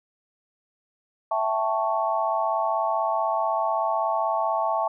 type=chord; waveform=sine; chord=A dominant seventh; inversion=second; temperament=equal; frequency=659.3 / 784 / 880 / 1108.7 Hz; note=E5 / G5 / A5 / C#6; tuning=0 / 0 / 0 / 0 cents; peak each=-26 / -30 / -26 / -28 dBFS; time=1.31-4.88 s; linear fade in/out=5 ms; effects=none